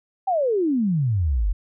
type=exponential sweep; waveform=sine; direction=down; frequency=798 to 42.85 Hz; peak=-18 dBFS; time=0.27-1.53 s; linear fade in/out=10 ms; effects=none